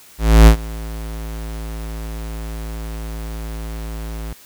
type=tone with ADSR envelope; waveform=square; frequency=55 Hz; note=A1; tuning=in tune; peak=-3 dBFS; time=0.18-4.33 s; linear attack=290 ms; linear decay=90 ms; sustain=-23 dB; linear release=3 ms; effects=white hiss -45 dBFS RMS until 4.45 s